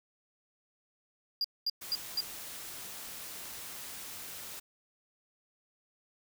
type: tone bursts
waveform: triangle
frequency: 4819 Hz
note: D8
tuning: 44 cents sharp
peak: -27 dBFS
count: 4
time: 1.41-2.206 s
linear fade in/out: 2 ms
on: 34 ms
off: 220 ms
type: noise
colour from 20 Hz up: white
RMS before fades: -44 dBFS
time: 1.81-4.6 s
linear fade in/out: 10 ms
effects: none